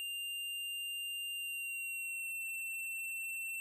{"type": "tone with pitch glide", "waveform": "square", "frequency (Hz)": [2794, 2696], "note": ["F7", "E7"], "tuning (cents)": [0, 38], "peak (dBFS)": -39, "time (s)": [0, 3.6], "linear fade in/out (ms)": 0, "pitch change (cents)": -62, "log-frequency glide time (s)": [1.34, 2.41], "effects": []}